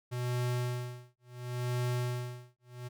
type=tone with tremolo; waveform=square; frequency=123.3 Hz; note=B2; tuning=2 cents flat; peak=-30 dBFS; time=0.11-2.89 s; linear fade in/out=20 ms; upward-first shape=sine; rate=0.71 Hz; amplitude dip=100%; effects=none